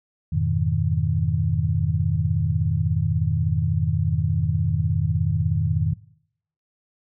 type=chord; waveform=sine; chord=F half-diminished seventh; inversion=none; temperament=equal; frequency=87.31 / 103.83 / 123.47 / 155.56 Hz; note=F2 / Ab2 / Cb3 / Eb3; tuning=0 / 0 / 0 / 0 cents; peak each=-24 / -26 / -27 / -23 dBFS; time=0.32-5.94 s; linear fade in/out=10 ms; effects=noise-tail reverb RT60 0.7 s tail -21 dB re dry